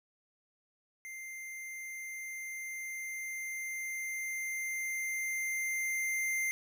square tone with level ramp, 2093 Hz, C7, in tune, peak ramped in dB -43 to -31 dBFS, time 1.05-6.51 s, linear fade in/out 0 ms, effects none

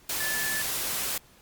sine tone in noise, 1740 Hz, A6, 20 cents flat, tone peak -30 dBFS, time 0.2-0.62 s, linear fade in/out 5 ms, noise white, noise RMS -30 dBFS, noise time 0.09-1.18 s, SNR -3 dB, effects pink hiss -57 dBFS RMS until 1.41 s + Opus 48 kbps

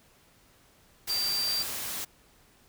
sine tone in noise, 4699 Hz, D8, in tune, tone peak -27 dBFS, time 1.09-1.63 s, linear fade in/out 10 ms, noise white, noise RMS -35 dBFS, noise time 1.07-2.05 s, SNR +5 dB, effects pink hiss -61 dBFS RMS until 2.68 s

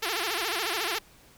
5% pulse tone with vibrato, 391 Hz, G4, 4 cents flat, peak -16 dBFS, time 0.02-0.99 s, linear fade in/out 10 ms, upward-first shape sine, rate 14 Hz, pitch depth 270 cents each way, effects pink hiss -56 dBFS RMS until 1.37 s

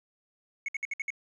triangle tone bursts, 2200 Hz, C#7, 14 cents flat, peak -28 dBFS, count 6, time 0.66-1.104 s, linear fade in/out 2 ms, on 24 ms, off 60 ms, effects resampled to 22050 Hz + 10-bit

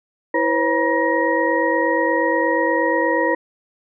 sine tone cluster, 328.6 / 491.6 / 540 / 957 / 1883 Hz, E4 / B4 / C#5 / A#5 / A#6, -5 / -8 / -45 / +45 / +17 cents, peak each -22 dBFS, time 0.34-3.35 s, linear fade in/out 5 ms, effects none

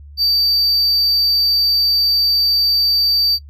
triangle tone, 4631 Hz, D8, 25 cents flat, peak -11 dBFS, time 0.17-3.39 s, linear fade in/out 50 ms, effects noise-tail reverb RT60 0.1 s tail -22 dB re dry + added 72 Hz sine -35 dBFS peak until 3.49 s

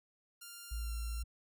5% pulse tone with pitch glide, 1396.9 to 1369.7 Hz, F6 to F6, 0 to -34 cents, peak -37 dBFS, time 0.41-1.23 s, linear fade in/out 10 ms, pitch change -34 cents, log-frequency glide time 0.76-0.93 s
sine tone, 56.7 Hz, A#1, 47 cents flat, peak -36 dBFS, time 0.71-1.24 s, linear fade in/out 10 ms
effects none

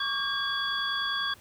sine tone cluster, 1115 / 1165 / 1614 / 3370 / 4643 Hz, C#6 / D6 / G#6 / G#7 / D8, +10 / -14 / -50 / +25 / -21 cents, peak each -35 / -39 / -31 / -31 / -39 dBFS, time 0-1.34 s, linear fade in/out 5 ms, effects pink hiss -55 dBFS RMS until 1.4 s

